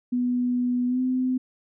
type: tone with pitch glide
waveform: sine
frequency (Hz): 246.7 to 255.7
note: B3 to C4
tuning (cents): -2 to -40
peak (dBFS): -21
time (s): 0.12-1.38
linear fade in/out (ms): 10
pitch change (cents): +62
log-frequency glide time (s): 0.87-1
effects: none